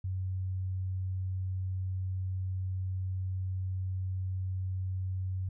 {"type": "tone", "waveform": "sine", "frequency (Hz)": 93.5, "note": "F#2", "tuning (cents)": 19, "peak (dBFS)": -31, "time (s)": [0.04, 5.49], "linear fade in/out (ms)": 5, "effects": []}